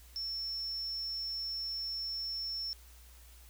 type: tone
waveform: sine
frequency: 5400 Hz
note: E8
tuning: 41 cents sharp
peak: -35 dBFS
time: 0.16-2.73 s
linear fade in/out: 0 ms
effects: added 60 Hz sine -54 dBFS peak until 3.49 s + white hiss -60 dBFS RMS until 3.49 s